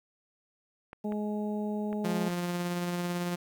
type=clicks; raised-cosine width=0.5 ms; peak=-28 dBFS; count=4; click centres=0.931 / 1.122 / 1.929 / 2.304 s
type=harmonic tone; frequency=210 Hz; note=G#3; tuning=19 cents sharp; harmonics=1 / 2 / 3 / 4; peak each=-31 / -37 / -41 / -43 dBFS; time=1.04-2.29 s; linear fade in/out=10 ms
type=tone with tremolo; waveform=sawtooth; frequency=175.7 Hz; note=F3; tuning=11 cents sharp; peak=-25 dBFS; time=2.04-3.36 s; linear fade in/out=10 ms; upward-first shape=triangle; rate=18 Hz; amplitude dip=30%
effects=10-bit